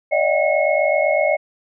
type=tone cluster; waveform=sine; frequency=576 / 624 / 703 / 773 / 2175 Hz; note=D5 / D#5 / F5 / G5 / C#7; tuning=-34 / +5 / +11 / -24 / -33 cents; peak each=-19 / -18 / -25 / -27 / -22 dBFS; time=0.11-1.37 s; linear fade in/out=20 ms; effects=none